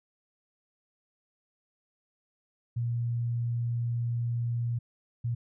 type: tone bursts at uneven times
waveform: sine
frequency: 118.5 Hz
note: A#2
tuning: 29 cents sharp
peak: -27 dBFS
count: 2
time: 2.76-4.79 / 5.24-5.35 s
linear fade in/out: 10 ms
effects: none